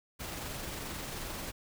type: noise with amplitude modulation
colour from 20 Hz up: pink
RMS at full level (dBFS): -39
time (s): 0.19-1.52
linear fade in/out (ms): 20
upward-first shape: sine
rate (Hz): 22.6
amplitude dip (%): 25
effects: none